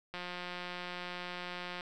click train, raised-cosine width 0.3 ms, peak -25 dBFS, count 298, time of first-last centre 0.14-1.809 s, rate 178 Hz, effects none

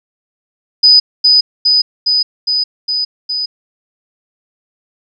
sine tone with echo, 4984 Hz, D#8, 2 cents sharp, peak -3 dBFS, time 0.83-1 s, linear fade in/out 10 ms, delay 410 ms, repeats 6, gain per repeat -2 dB, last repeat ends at 3.46 s, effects none

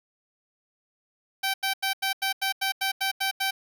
10% pulse tone bursts, 775 Hz, G5, 20 cents flat, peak -16 dBFS, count 11, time 1.43-3.51 s, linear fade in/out 10 ms, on 110 ms, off 87 ms, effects none

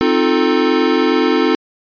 square chord, F dominant seventh, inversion second, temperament equal with one note detuned, 261.6 / 311.1 / 353.5 / 440 Hz, C4 / Eb4 / F4 / A4, 0 / 0 / +21 / 0 cents, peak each -18 dBFS, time 0.01-1.55 s, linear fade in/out 0 ms, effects resampled to 11025 Hz

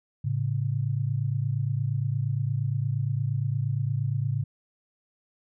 sine tone pair together, 110 / 138.59 Hz, A2 / C#3, 0 / 0 cents, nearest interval major third, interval 400 cents, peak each -27 dBFS, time 0.24-4.44 s, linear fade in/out 10 ms, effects none

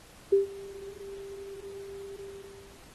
sine tone with ADSR envelope, 394.8 Hz, G4, 12 cents sharp, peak -16 dBFS, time 0.32-2.8 s, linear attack 10 ms, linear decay 130 ms, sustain -23 dB, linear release 620 ms, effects pink hiss -54 dBFS RMS until 2.94 s + AAC 32 kbps

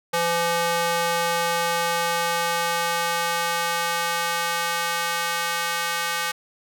square tone with high-pass filter sweep, 170 Hz, F3, 46 cents flat, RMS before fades -24 dBFS, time 0.13-6.32 s, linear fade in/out 10 ms, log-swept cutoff 600 to 1300 Hz, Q 1, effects none

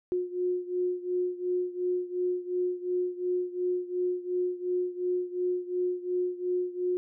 sine beating tone pair, 359.5 / 362.3 Hz, F#4 / F#4, -50 / -36 cents, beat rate 2.8 Hz, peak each -29 / -32 dBFS, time 0.12-6.97 s, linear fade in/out 0 ms, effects none

